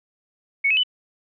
sine tone with pitch steps, 2217 / 2576 / 2994 Hz, C#7 / E7 / F#7, 0 / -41 / +20 cents, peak -16 dBFS, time 0.64-0.835 s, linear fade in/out 10 ms, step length 65 ms, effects none

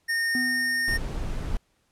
square tone, 1835 Hz, A#6, 28 cents flat, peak -24 dBFS, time 0.08-0.98 s, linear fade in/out 20 ms
triangle tone with exponential decay, 250 Hz, B3, 21 cents sharp, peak -24 dBFS, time 0.35-1.46 s, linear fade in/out 1 ms, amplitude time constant 240 ms
brown noise, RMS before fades -29 dBFS, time 0.88-1.57 s, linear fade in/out 0 ms
effects pink hiss -69 dBFS RMS until 1.91 s + low-pass 11000 Hz 12 dB/octave

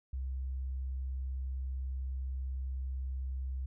sine tone, 65.41 Hz, C2, in tune, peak -34 dBFS, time 0.13-3.66 s, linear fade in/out 5 ms, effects none

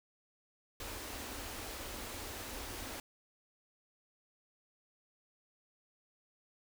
pink band-stop noise, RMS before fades -44 dBFS, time 0.8-3 s, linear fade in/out 2 ms, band 110 to 220 Hz, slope 48 dB/octave, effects none

